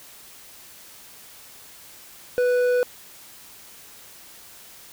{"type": "tone with hard clipping", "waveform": "triangle", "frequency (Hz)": 493.9, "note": "B4", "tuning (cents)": 0, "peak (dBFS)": -19, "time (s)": [2.38, 2.83], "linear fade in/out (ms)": 0, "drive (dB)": 10, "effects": ["white hiss -46 dBFS RMS until 4.92 s"]}